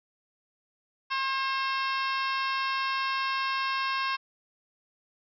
harmonic tone, 535 Hz, C5, 38 cents sharp, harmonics 2 / 3 / 4 / 5 / 6 / 7 / 8 / 9 / 10, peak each -29 / -34 / -39 / -35 / -42 / -41 / -44 / -44 / -42 dBFS, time 1.1-4.17 s, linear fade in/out 20 ms, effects none

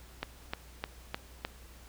click train, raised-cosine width 0.3 ms, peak -17 dBFS, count 5, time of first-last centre 0.23-1.45 s, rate 3.28 Hz, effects added 60 Hz sine -52 dBFS peak until 1.88 s + pink hiss -56 dBFS RMS until 1.88 s

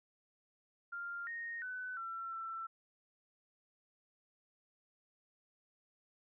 sine tone with pitch steps, 1396 / 1858 / 1503 / 1349 / 1338 Hz, F6 / A#6 / F#6 / E6 / E6, -1 / -6 / +27 / +40 / +25 cents, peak -40 dBFS, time 0.92-2.67 s, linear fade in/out 10 ms, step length 350 ms, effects none

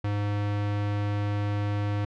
square tone, 102.8 Hz, G#2, 17 cents flat, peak -26 dBFS, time 0.04-2.05 s, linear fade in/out 5 ms, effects low-pass 3000 Hz 12 dB/octave

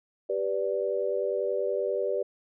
sine chord, G major, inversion none, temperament equal with one note detuned, 392 / 493.9 / 584.3 Hz, G4 / B4 / D5, 0 / 0 / -9 cents, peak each -30 dBFS, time 0.29-2.23 s, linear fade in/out 10 ms, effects none

